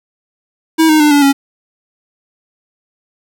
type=tone with pitch steps; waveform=square; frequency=321.5 / 309.8 / 298.6 / 287.8 / 277.3 Hz; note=E4 / D#4 / D4 / D4 / C#4; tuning=-43 / -7 / +29 / -35 / +1 cents; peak=-7 dBFS; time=0.78-1.33 s; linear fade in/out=20 ms; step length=110 ms; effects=8-bit